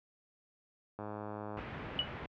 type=click train; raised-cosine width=1 ms; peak=-28 dBFS; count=64; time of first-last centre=0.99-1.59 s; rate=105 Hz
type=low-pass noise; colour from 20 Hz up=pink; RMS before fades=-43 dBFS; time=1.57-2.26 s; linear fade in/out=2 ms; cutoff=2600 Hz; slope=24 dB/octave
type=tone with exponential decay; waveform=sine; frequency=2943 Hz; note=F#7; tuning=10 cents flat; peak=-25 dBFS; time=1.99-2.09 s; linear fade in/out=1 ms; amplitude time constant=21 ms
effects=high-pass 60 Hz 12 dB/octave